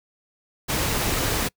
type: noise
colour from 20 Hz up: pink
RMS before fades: -24 dBFS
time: 0.68-1.49 s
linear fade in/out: 20 ms
effects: noise-tail reverb RT60 0.1 s tail -26 dB re dry